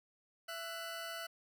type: tone pair together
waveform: 20% pulse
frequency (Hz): 666 / 1483.5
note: E5 / F#6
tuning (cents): +18 / +4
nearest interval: octave + major second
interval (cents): 1386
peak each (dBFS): -39 / -40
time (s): 0.48-1.27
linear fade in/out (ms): 10
effects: none